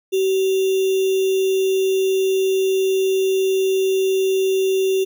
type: tone with sample-and-hold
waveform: sine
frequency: 381.5 Hz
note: G4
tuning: 47 cents flat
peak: -15 dBFS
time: 0.12-5.05 s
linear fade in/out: 20 ms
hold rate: 3150 Hz
effects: none